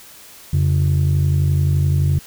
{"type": "tone pair together", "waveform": "sine", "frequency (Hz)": [88, 139.69], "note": ["F2", "C#3"], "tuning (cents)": [14, 14], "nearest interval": "minor sixth", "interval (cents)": 800, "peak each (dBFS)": [-14, -14], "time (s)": [0.53, 2.19], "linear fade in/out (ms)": 5, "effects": ["tanh soft clip ceiling -10 dBFS", "white hiss -42 dBFS RMS until 2.26 s"]}